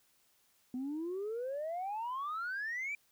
sine exponential sweep, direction up, 246 to 2374 Hz, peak -34 dBFS, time 0.74-2.95 s, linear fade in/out 2 ms, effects tanh soft clip ceiling -33 dBFS + white hiss -71 dBFS RMS until 3.11 s

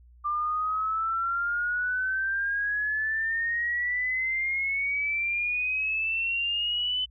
sine exponential sweep, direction up, 1185 to 3032 Hz, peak -25 dBFS, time 0.24-7.06 s, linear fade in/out 20 ms, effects added 60 Hz sine -51 dBFS peak until 7.1 s

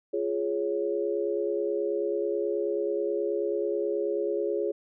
sine chord, Db major, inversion first, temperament just, 346.5 / 415.8 / 554.4 Hz, F4 / Ab4 / Db5, -14 / +2 / 0 cents, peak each -31 / -28 / -32 dBFS, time 0.13-4.72 s, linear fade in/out 10 ms, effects none

